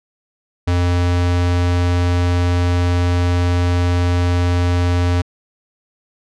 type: tone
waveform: square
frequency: 88.2 Hz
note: F2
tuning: 18 cents sharp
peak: -14 dBFS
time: 0.67-5.22 s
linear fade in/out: 10 ms
effects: low-pass 6000 Hz 12 dB/octave